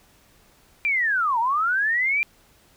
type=linear two-way sweep; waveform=sine; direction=down then up; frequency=2400 to 880 to 2400 Hz; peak=-19 dBFS; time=0.85-2.23 s; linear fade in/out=0 ms; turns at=1.39 s; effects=pink hiss -57 dBFS RMS until 2.76 s